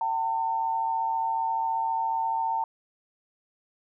sine tone pair together, 767.4 / 902 Hz, G5 / A5, -37 / +43 cents, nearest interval minor third, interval 280 cents, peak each -32 / -25 dBFS, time 0.01-2.64 s, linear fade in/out 2 ms, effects none

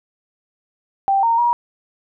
sine tone with pitch steps, 784 / 922 / 954 Hz, G5 / A#5 / A#5, 0 / -19 / +40 cents, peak -13 dBFS, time 1.08-1.53 s, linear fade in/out 0 ms, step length 150 ms, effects none

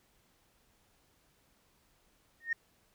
sine tone with exponential growth, 1846 Hz, A#6, 17 cents flat, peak -25 dBFS, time 2.4-2.53 s, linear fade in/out 5 ms, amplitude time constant 27 ms, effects tanh soft clip ceiling -22 dBFS + pink hiss -70 dBFS RMS until 2.94 s

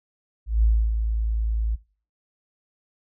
sine tone with ADSR envelope, 55 Hz, A1, in tune, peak -14 dBFS, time 0.46-1.76 s, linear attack 170 ms, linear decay 280 ms, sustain -7 dB, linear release 16 ms, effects noise-tail reverb RT60 0.4 s tail -21 dB re dry

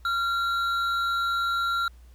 triangle tone pair together, 1379 / 3895 Hz, F6 / B7, -22 / -25 cents, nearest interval octave + tritone, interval 1797 cents, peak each -22 / -32 dBFS, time 0.05-1.88 s, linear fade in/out 2 ms, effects added 60 Hz sine -47 dBFS peak until 2.14 s + pink hiss -63 dBFS RMS until 2.14 s

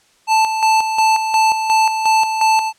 square tone with tremolo, 880 Hz, A5, in tune, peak -11 dBFS, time 0.27-2.73 s, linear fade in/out 50 ms, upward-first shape square, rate 2.8 Hz, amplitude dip 55%, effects white hiss -55 dBFS RMS until 2.78 s + low-pass 8000 Hz 12 dB/octave

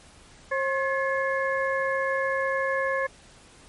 harmonic tone with a mistuned harmonic, 537 Hz, C5, 45 cents sharp, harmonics 1 / 2 / 3 / 4, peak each -26 / -30 / -28 / -37 dBFS, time 0.51-3.07 s, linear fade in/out 10 ms, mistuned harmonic 3, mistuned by +100 cents, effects pink hiss -52 dBFS RMS until 3.68 s + MP3 48 kbps

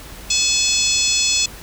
harmonic tone with a mistuned harmonic, 858 Hz, A5, 44 cents flat, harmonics 3 / 4 / 5 / 6 / 7 / 8 / 9, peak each -23 / -23 / -23 / -23 / -23 / -23 / -23 dBFS, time 0.3-1.46 s, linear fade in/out 5 ms, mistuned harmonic 8, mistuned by +23 cents, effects added 50 Hz sine -39 dBFS peak until 1.62 s + pink hiss -38 dBFS RMS until 1.62 s

